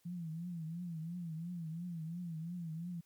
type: tone with vibrato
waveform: sine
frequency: 167.9 Hz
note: E3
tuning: 32 cents sharp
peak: -39 dBFS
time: 0.05-3.01 s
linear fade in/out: 10 ms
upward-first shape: triangle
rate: 2.9 Hz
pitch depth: 130 cents each way
effects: white hiss -73 dBFS RMS until 3.05 s + MP3 96 kbps